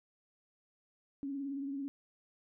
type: tone with vibrato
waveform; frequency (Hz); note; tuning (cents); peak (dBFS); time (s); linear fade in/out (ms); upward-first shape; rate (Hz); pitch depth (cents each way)
sine; 277.2; C#4; 0; -36; 1.23-1.88; 0; triangle; 18; 58
effects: none